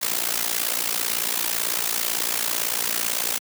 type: noise with amplitude modulation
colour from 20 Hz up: white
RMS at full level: -21 dBFS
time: 0.01-3.39 s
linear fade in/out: 20 ms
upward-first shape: sine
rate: 58 Hz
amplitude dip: 85%
effects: high-pass 200 Hz 12 dB/octave